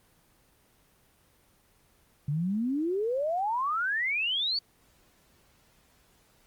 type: exponential sweep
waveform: sine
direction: up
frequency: 138.59 to 4600 Hz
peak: -26 dBFS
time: 2.28-4.59 s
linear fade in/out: 5 ms
effects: pink hiss -64 dBFS RMS until 6.46 s + Opus 24 kbps